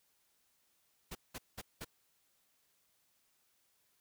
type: noise bursts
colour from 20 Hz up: pink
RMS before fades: -44 dBFS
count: 4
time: 1.11-1.848 s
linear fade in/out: 10 ms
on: 42 ms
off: 190 ms
effects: white hiss -75 dBFS RMS until 4 s